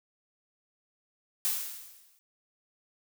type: noise with exponential decay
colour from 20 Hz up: blue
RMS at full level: -27 dBFS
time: 1.45-2.19 s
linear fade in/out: 0 ms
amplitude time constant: 160 ms
effects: none